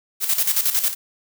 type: noise with tremolo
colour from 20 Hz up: blue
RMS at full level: -18 dBFS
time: 0.2-0.95 s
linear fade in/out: 50 ms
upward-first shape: square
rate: 11 Hz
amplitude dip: 65%
effects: none